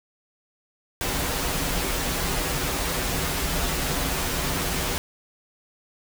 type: noise with comb filter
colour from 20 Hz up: pink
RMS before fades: -26 dBFS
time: 1.01-4.98 s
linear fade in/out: 0 ms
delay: 9.3 ms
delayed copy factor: -0.65
effects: none